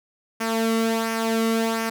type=tone with flanger; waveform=sawtooth; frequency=225.6 Hz; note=A3; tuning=44 cents sharp; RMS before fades=-23 dBFS; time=0.4-1.9 s; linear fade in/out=10 ms; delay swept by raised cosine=0.25 to 1.22 ms; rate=1.4 Hz; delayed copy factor=-0.55; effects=none